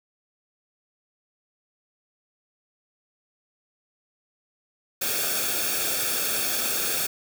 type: noise with comb filter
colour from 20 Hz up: white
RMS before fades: -26 dBFS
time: 5.01-7.07 s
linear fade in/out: 10 ms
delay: 1 ms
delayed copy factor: -0.7
effects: none